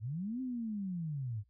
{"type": "linear two-way sweep", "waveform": "sine", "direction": "up then down", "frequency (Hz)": [98, 263.4, 98], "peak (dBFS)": -35, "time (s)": [0, 1.44], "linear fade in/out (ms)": 50, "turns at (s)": 0.41, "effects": ["added 60 Hz sine -68 dBFS peak until 1.49 s"]}